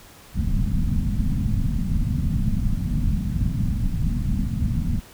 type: low-pass noise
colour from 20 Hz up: pink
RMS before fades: -22 dBFS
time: 0.34-5.01 s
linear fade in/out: 50 ms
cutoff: 240 Hz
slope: 48 dB/octave
effects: pink hiss -47 dBFS RMS until 5.13 s